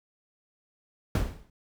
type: noise with exponential decay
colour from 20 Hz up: brown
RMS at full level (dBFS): -21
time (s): 1.15-1.5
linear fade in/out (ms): 2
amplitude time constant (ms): 74
effects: none